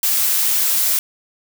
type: noise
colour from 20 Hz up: blue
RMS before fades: -17 dBFS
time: 0.03-0.99 s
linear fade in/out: 2 ms
effects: none